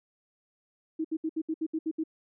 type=tone bursts; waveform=sine; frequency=318.6 Hz; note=D#4; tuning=41 cents sharp; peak=-27 dBFS; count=9; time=0.99-2.038 s; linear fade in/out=10 ms; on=56 ms; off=68 ms; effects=none